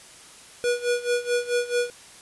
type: tone with tremolo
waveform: square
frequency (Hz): 484.5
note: B4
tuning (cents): -33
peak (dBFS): -20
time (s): 0.64-1.9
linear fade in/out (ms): 0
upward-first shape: sine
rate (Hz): 4.6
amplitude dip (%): 85
effects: white hiss -47 dBFS RMS until 2.21 s + resampled to 24000 Hz